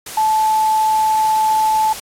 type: tone in noise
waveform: sine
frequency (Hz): 870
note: A5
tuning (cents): -20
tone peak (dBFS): -12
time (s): 0.17-1.93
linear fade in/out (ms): 5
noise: white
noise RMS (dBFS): -29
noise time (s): 0.06-2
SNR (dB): +14
effects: low-pass 12000 Hz 12 dB/octave + AAC 64 kbps